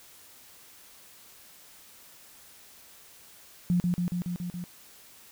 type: tone with echo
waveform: sine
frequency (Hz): 176.6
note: F3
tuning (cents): +20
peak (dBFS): -21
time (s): 3.7-3.8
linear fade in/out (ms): 0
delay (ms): 140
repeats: 6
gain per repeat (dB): -2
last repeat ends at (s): 4.64
effects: white hiss -53 dBFS RMS until 5.31 s